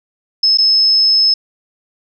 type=tone with dropouts; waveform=sine; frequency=5200 Hz; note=E8; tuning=24 cents flat; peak=-8 dBFS; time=0.43-1.34 s; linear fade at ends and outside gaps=5 ms; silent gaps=0.574-0.584 s; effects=none